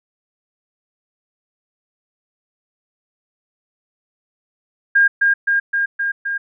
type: tone with echo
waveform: sine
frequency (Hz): 1614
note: G#6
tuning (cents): -50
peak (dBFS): -9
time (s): 4.95-5.08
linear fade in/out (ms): 10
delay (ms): 260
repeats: 5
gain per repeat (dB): -2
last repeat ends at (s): 6.38
effects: none